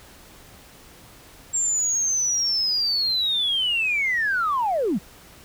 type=linear sweep; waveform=sine; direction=down; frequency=7480 to 155.56 Hz; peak=-19 dBFS; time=1.53-4.99 s; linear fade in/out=20 ms; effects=tanh soft clip ceiling -15 dBFS + pink hiss -48 dBFS RMS until 5.44 s